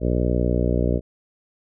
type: harmonic tone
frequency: 60.5 Hz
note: B1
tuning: 35 cents flat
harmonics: 1 / 2 / 3 / 4 / 5 / 6 / 7 / 8 / 9 / 10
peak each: -22 / -25 / -27 / -28 / -29 / -30 / -30 / -31 / -32 / -32 dBFS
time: 0-1.01 s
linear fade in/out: 50 ms
effects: none